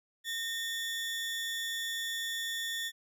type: tone pair together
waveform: 40% pulse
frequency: 1832 / 3456 Hz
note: A#6 / A7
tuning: -31 / -32 cents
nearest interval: major seventh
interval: 1099 cents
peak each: -36 / -35 dBFS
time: 0.24-2.92 s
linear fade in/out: 50 ms
effects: none